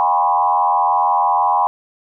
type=tone with frequency modulation; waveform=sine; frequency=901 Hz; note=A5; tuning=41 cents sharp; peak=-12 dBFS; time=0-1.67 s; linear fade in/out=0 ms; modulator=86 Hz; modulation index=2; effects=none